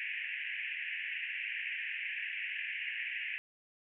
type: band-pass noise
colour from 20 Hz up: white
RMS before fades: -39 dBFS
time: 0-3.38 s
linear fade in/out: 0 ms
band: 1700 to 2800 Hz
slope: 96 dB/octave
effects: none